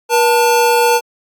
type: tone pair together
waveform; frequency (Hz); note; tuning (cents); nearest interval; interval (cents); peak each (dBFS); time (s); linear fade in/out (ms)
square; 479.4 / 890; A#4 / A5; +48 / +20; major seventh; 1072; -13; 0.09-1.01; 50
effects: AAC 64 kbps